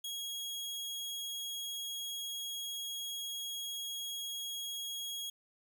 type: tone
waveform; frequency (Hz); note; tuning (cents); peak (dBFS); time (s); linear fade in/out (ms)
sawtooth; 3303; G#7; -10; -35; 0.04-5.3; 5
effects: none